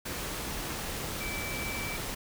sine tone in noise, 2319 Hz, D7, 22 cents flat, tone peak -37 dBFS, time 1.2-1.97 s, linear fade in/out 10 ms, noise pink, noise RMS -36 dBFS, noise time 0.05-2.15 s, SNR -4 dB, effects none

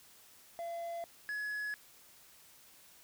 triangle tone pair in turn, 680 / 1690.9 Hz, F5 / G#6, -46 / +31 cents, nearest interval octave + major third, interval 1577 cents, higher second, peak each -36 / -34 dBFS, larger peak second, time 0.59-1.04 / 1.29-1.74 s, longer neither, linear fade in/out 0 ms, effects white hiss -60 dBFS RMS until 3.03 s

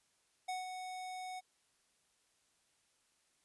square tone with ADSR envelope, 740 Hz, F#5, in tune, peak -37 dBFS, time 0.48-1.41 s, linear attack 11 ms, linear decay 160 ms, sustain -6 dB, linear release 27 ms, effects white hiss -75 dBFS RMS until 3.44 s + resampled to 24000 Hz

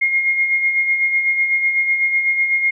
sine tone with tremolo, 2140 Hz, C7, 38 cents sharp, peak -12 dBFS, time 0.01-2.71 s, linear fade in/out 10 ms, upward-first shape sine, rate 8 Hz, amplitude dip 50%, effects none

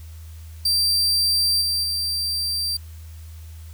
40% pulse tone with level steps, 4699 Hz, D8, in tune, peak -16 / -19 / -21 dBFS, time 0.65-2.77 s, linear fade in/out 5 ms, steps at 1.61 / 1.83 s, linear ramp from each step 10 ms, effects added 80 Hz sine -36 dBFS peak until 3.73 s + white hiss -52 dBFS RMS until 3.73 s

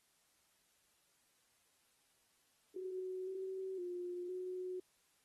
sine tone with pitch steps, 371.9 / 379.7 / 355.3 / 367 Hz, F#4 / F#4 / F4 / F#4, +9 / +45 / +30 / -14 cents, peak -40 dBFS, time 2.76-4.8 s, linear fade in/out 5 ms, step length 510 ms, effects white hiss -75 dBFS RMS until 5.24 s + AAC 32 kbps

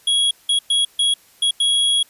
square tone bursts at uneven times, 3322 Hz, G#7, in tune, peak -15 dBFS, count 6, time 0.07-0.31 / 0.49-0.59 / 0.7-0.85 / 0.99-1.14 / 1.42-1.51 / 1.6-2.03 s, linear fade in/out 5 ms, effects white hiss -52 dBFS RMS until 2.09 s + resampled to 32000 Hz

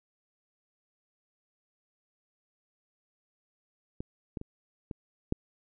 clicks, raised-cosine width 3 ms, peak -23 / -22 / -27 / -24 / -14 dBFS, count 5, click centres 4.005 / 4.372 / 4.414 / 4.912 / 5.324 s, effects none

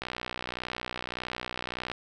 click train, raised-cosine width 0.3 ms, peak -17 dBFS, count 118, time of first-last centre 0.02-1.916 s, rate 61.7 Hz, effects none

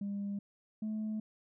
sine tone pair in turn, 201.1 / 215.9 Hz, G3 / A3, +44 / -33 cents, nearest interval minor second, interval 123 cents, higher second, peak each -33 / -32 dBFS, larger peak second, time 0.01-0.39 / 0.82-1.2 s, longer neither, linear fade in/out 5 ms, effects tanh soft clip ceiling -32 dBFS

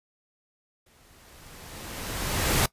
pink noise with exponential growth, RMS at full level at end -21 dBFS, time 0.86-2.66 s, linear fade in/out 5 ms, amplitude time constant 390 ms, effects noise-tail reverb RT60 0.1 s tail -20 dB re dry + resampled to 32000 Hz

